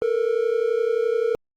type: tone pair together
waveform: triangle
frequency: 444.4 / 476 Hz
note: A4 / A#4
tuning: +17 / +36 cents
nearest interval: minor second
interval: 119 cents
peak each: -20 dBFS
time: 0.02-1.35 s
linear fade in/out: 0 ms
effects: Opus 48 kbps